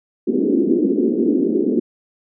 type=band-pass noise; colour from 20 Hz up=white; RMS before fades=-17 dBFS; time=0.27-1.8 s; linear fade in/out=10 ms; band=220 to 390 Hz; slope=48 dB/octave; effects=none